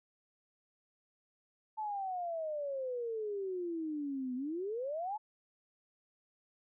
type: exponential two-way sweep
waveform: sine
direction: down then up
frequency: 880 to 246.9 to 880 Hz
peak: -35 dBFS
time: 1.77-5.18 s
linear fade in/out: 20 ms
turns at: 4.35 s
effects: none

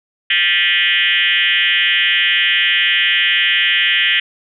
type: tone with frequency modulation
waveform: sine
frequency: 2478 Hz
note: D#7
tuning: 8 cents flat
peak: -11 dBFS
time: 0.3-4.2 s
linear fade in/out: 5 ms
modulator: 180 Hz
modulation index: 4.3
effects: none

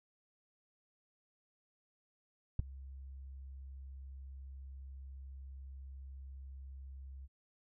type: tone with ADSR envelope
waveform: sine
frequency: 67.1 Hz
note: C2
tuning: 44 cents sharp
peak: -22 dBFS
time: 2.59-7.28 s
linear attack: 4 ms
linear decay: 8 ms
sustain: -24 dB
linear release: 36 ms
effects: none

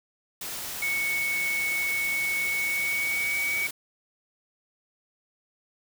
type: noise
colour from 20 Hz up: white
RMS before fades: -35 dBFS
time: 0.41-3.71 s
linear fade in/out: 5 ms
type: tone with pitch glide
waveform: sine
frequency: 2217 to 2260 Hz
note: C#7 to C#7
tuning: 0 to +33 cents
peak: -25 dBFS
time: 0.82-3.67 s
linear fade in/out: 5 ms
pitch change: +33 cents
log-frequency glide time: 2.49-3.53 s
effects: none

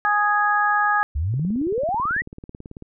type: harmonic tone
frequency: 415.3 Hz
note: G#4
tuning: in tune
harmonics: 2 / 3 / 4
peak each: -21 / -21 / -21 dBFS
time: 0.05-1.03 s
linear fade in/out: 0 ms
type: exponential sweep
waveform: sine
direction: up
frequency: 66 to 2003 Hz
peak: -20 dBFS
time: 1.15-2.22 s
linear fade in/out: 10 ms
type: click train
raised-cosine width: 3 ms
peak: -24 dBFS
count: 28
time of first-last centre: 1.34-2.824 s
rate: 18.2 Hz
effects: none

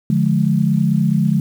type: chord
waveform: sine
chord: D diminished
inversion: none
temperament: just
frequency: 146.83 / 176.2 / 211.4 Hz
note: D3 / F3 / Ab3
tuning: 0 / +16 / +31 cents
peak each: -17 dBFS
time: 0.1-1.4 s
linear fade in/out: 2 ms
effects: 7-bit

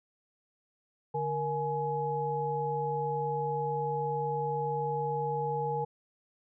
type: tone cluster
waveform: sine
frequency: 147 / 468.2 / 842 Hz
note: D3 / A#4 / G#5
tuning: +2 / +8 / +24 cents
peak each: -36 / -33 / -32 dBFS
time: 1.14-5.85 s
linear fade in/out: 10 ms
effects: none

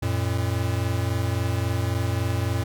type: tone pair together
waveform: square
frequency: 90.4 / 114.04 Hz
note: F#2 / A#2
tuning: -40 / -38 cents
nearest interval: major third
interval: 402 cents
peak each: -26 dBFS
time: 0.02-2.64 s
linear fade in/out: 10 ms
effects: none

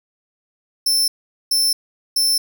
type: tone bursts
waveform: sawtooth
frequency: 5330 Hz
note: E8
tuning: 18 cents sharp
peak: -12 dBFS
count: 3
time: 0.86-2.38 s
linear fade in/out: 5 ms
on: 220 ms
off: 430 ms
effects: none

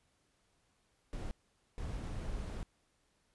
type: noise bursts at uneven times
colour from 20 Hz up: brown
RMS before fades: -40 dBFS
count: 2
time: 1.13-1.31 / 1.78-2.63 s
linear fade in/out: 0 ms
effects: pink hiss -75 dBFS RMS until 3.34 s + resampled to 24000 Hz

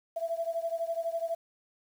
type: beating tone pair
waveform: sine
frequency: 662 / 674 Hz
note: E5 / E5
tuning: +7 / +38 cents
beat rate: 12 Hz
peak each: -32 / -34 dBFS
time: 0.16-1.35 s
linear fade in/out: 10 ms
effects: 9-bit

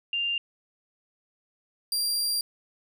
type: tone pair in turn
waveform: sine / sawtooth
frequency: 2794 / 4754 Hz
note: F7 / D8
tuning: 0 / +20 cents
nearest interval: major sixth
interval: 920 cents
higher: second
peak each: -25 / -22 dBFS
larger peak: second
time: 0.13-0.38 / 1.92-2.41 s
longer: second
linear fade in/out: 2 ms
effects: none

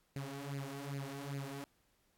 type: tone with flanger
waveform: sawtooth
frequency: 139.2 Hz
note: C#3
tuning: 8 cents sharp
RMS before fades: -43 dBFS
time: 0.16-1.64 s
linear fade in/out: 0 ms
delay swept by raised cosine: 0.43 to 4.63 ms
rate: 2.5 Hz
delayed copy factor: +0.8
effects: pink hiss -75 dBFS RMS until 2.17 s + AAC 64 kbps

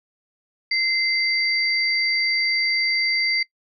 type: tone pair together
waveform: sine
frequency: 2076 / 4660 Hz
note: C7 / D8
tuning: -14 / -14 cents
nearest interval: octave + major second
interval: 1400 cents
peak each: -21 / -22 dBFS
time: 0.71-3.43 s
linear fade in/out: 5 ms
effects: noise-tail reverb RT60 0.1 s tail -22 dB re dry

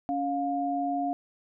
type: tone pair together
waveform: sine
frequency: 280.6 / 707 Hz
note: C#4 / F5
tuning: +21 / +21 cents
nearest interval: octave + major third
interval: 1600 cents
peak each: -30 / -28 dBFS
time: 0.09-1.13 s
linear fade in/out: 0 ms
effects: none

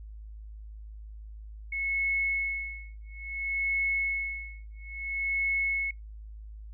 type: tone with tremolo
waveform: sine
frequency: 2192 Hz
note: C#7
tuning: 20 cents flat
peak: -25 dBFS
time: 1.72-5.91 s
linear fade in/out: 5 ms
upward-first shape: sine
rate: 0.59 Hz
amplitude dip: 100%
effects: noise-tail reverb RT60 0.2 s tail -26 dB re dry + added 53 Hz sine -41 dBFS peak until 6.73 s

